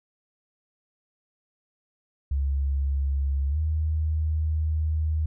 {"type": "tone with pitch glide", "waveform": "sine", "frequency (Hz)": [69.1, 78.01], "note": ["C#2", "D#2"], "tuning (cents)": [-5, 5], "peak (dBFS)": -22, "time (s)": [2.31, 5.26], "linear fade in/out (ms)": 5, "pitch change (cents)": 210, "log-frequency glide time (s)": [3.49, 3.58], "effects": []}